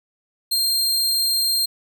sawtooth tone, 4191 Hz, C8, 2 cents sharp, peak -15 dBFS, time 0.51-1.66 s, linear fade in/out 10 ms, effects none

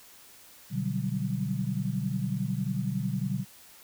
sine chord, G major seventh, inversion first, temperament equal, 123.47 / 146.83 / 185 / 196 Hz, B2 / D3 / F#3 / G3, 0 / 0 / 0 / 0 cents, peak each -33 dBFS, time 0.7-3.45 s, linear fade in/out 50 ms, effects white hiss -53 dBFS RMS until 3.83 s

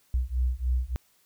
sine beating tone pair, 60.8 / 64.2 Hz, B1 / C2, -26 / -32 cents, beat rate 3.4 Hz, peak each -27 dBFS, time 0.14-0.96 s, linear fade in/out 0 ms, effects white hiss -65 dBFS RMS until 1.25 s

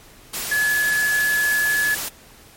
sine tone in noise, 1707 Hz, G#6, 47 cents sharp, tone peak -17 dBFS, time 0.51-1.95 s, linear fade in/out 10 ms, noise white, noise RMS -27 dBFS, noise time 0.33-2.09 s, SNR +7 dB, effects pink hiss -47 dBFS RMS until 2.56 s + MP3 64 kbps

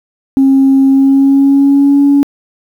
sine tone with pitch glide, 270 to 282.4 Hz, C#4 to C#4, -45 to +32 cents, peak -3 dBFS, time 0.37-2.23 s, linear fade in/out 0 ms, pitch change +77 cents, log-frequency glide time 0.9-2.02 s, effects tanh soft clip ceiling -1 dBFS + 7-bit

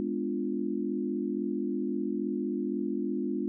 sine chord, G# diminished seventh, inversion none, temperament equal with one note detuned, 207.7 / 250 / 293.7 / 349.2 Hz, G#3 / B3 / D4 / F4, 0 / +21 / 0 / 0 cents, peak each -34 dBFS, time 0-3.48 s, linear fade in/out 0 ms, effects none

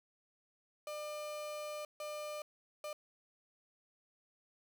35% pulse tone bursts at uneven times, 600 Hz, D5, 37 cents sharp, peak -39 dBFS, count 3, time 0.87-1.85 / 2-2.42 / 2.84-2.93 s, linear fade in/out 2 ms, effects none

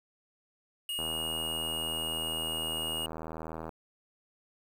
square tone, 2864 Hz, F7, 43 cents sharp, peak -33 dBFS, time 0.89-3.06 s, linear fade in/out 2 ms
click train, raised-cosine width 1 ms, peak -25 dBFS, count 218, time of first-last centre 0.99-3.692 s, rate 80.3 Hz
effects 9-bit

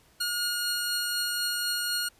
sawtooth tone pair together, 1432 / 4300 Hz, F6 / C8, +43 / +47 cents, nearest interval octave + perfect fifth, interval 1904 cents, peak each -27 dBFS, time 0.2-2.09 s, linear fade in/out 10 ms, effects pink hiss -61 dBFS RMS until 2.19 s + resampled to 32000 Hz

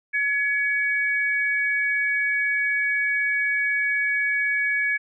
sine tone pair together, 1692.4 / 2254 Hz, G#6 / C#7, +32 / +28 cents, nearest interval perfect fourth, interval 496 cents, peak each -23 dBFS, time 0.13-4.98 s, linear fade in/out 20 ms, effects none

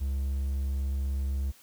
triangle tone, 68.1 Hz, C#2, 30 cents flat, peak -25 dBFS, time 0-1.52 s, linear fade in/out 20 ms, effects white hiss -57 dBFS RMS until 1.62 s

